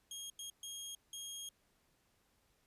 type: tone bursts at uneven times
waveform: 20% pulse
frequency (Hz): 3259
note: G#7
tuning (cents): -33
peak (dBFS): -39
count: 4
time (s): 0.11-0.3 / 0.39-0.5 / 0.63-0.95 / 1.13-1.49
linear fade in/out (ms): 2
effects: pink hiss -75 dBFS RMS until 2.66 s + resampled to 32000 Hz